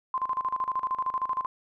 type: tone with tremolo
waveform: sine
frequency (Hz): 1040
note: C6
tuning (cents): -11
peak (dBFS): -24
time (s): 0.14-1.46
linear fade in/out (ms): 2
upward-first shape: square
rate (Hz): 13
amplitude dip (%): 80
effects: none